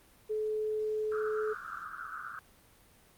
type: tone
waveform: sine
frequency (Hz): 430.1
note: A4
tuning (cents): -39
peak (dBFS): -30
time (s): 0.29-1.54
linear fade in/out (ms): 20
type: band-pass noise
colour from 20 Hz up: white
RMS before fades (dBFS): -42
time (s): 1.12-2.39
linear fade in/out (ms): 0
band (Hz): 1200 to 1500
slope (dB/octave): 96
effects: pink hiss -61 dBFS RMS until 3.17 s + Opus 32 kbps